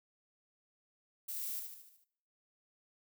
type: noise with echo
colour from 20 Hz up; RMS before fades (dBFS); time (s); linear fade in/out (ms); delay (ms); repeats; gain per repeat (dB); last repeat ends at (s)
violet; -41; 1.28-1.6; 10; 74; 6; -5; 2.044
effects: noise-tail reverb RT60 0.6 s tail -17 dB re dry